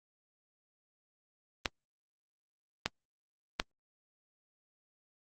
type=clicks; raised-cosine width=0.2 ms; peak=-11 dBFS; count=3; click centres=1.658 / 2.86 / 3.599 s; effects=Opus 32 kbps